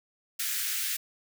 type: high-pass noise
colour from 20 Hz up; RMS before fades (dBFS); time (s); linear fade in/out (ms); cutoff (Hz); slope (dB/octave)
white; -31; 0.39-0.97; 10; 1400; 48
effects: none